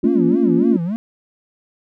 sine chord, Bb minor, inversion none, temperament just, 233.1 / 279.7 / 349.6 Hz, Bb3 / Db4 / F4, 0 / +16 / +2 cents, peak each -17 dBFS, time 0.03-0.77 s, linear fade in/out 10 ms
triangle tone with vibrato, 196 Hz, G3, in tune, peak -17 dBFS, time 0.04-0.96 s, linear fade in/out 0 ms, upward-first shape sine, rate 3.5 Hz, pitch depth 290 cents each way
effects none

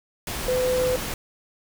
sine tone in noise, 506 Hz, B4, 42 cents sharp, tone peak -20 dBFS, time 0.48-0.96 s, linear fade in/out 2 ms, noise pink, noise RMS -30 dBFS, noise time 0.27-1.14 s, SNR +7 dB, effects none

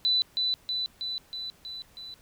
sine tone with echo, 3988 Hz, B7, 16 cents sharp, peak -21 dBFS, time 0.05-0.22 s, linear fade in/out 0 ms, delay 320 ms, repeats 6, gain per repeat -3 dB, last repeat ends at 2.14 s, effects pink hiss -59 dBFS RMS until 2.21 s

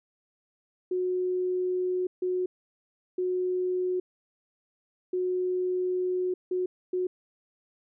sine tone bursts at uneven times, 365.3 Hz, F#4, 22 cents flat, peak -25 dBFS, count 6, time 0.91-2.07 / 2.22-2.46 / 3.18-4 / 5.13-6.34 / 6.51-6.66 / 6.93-7.07 s, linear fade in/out 5 ms, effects none

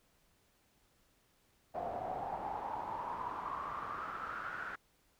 brown noise with band-pass filter sweep, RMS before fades -41 dBFS, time 1.74-4.76 s, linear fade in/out 10 ms, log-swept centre 680 to 1500 Hz, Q 7.7, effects pink hiss -72 dBFS RMS until 5.19 s

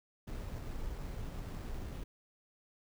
brown noise with sample-and-hold, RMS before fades -41 dBFS, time 0.27-2.04 s, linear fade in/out 10 ms, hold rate 6300 Hz, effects none

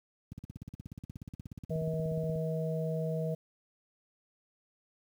click train, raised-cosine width 5 ms, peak -29 dBFS, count 35, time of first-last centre 0.32-2.356 s, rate 16.7 Hz
harmonic tone, 159.9 Hz, D#3, 48 cents sharp, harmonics 1 / 3 / 4, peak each -32 / -37 / -38 dBFS, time 1.7-3.35 s, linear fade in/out 10 ms
effects high-pass 80 Hz 12 dB/octave + 10-bit

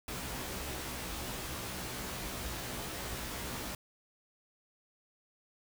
pink noise with comb filter, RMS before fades -40 dBFS, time 0.08-3.75 s, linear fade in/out 2 ms, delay 16 ms, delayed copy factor +0.9, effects none

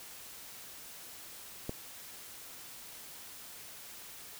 click, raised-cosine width 2 ms, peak -22 dBFS, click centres 1.694 s, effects white hiss -49 dBFS RMS until 4.39 s

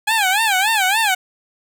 15% pulse tone with vibrato, 819 Hz, G#5, 24 cents flat, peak -8 dBFS, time 0.07-1.15 s, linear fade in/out 10 ms, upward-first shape sine, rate 3.5 Hz, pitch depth 180 cents each way, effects none

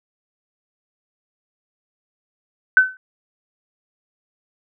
sine tone with exponential decay, 1518 Hz, F#6, 44 cents sharp, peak -4 dBFS, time 2.77-2.97 s, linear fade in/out 1 ms, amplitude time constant 42 ms, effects none

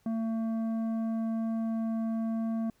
sine tone with tanh clipping, 224.9 Hz, A3, 38 cents sharp, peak -30 dBFS, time 0.06-2.7 s, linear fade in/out 2 ms, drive 9 dB, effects pink hiss -69 dBFS RMS until 2.8 s

